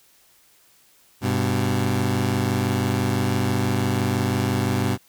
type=tone pair together; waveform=20% pulse; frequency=99.4 / 125.41 Hz; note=G2 / B2; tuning=+25 / +27 cents; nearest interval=major third; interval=402 cents; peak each=-18 dBFS; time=1.21-4.98 s; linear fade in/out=50 ms; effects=white hiss -57 dBFS RMS until 5.08 s